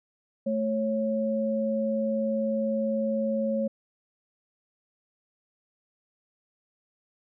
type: tone pair together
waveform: sine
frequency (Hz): 219.5 / 549.9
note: A3 / C#5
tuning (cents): -4 / -14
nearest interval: octave + major third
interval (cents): 1590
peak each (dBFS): -27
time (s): 0.46-3.68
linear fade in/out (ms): 10
effects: none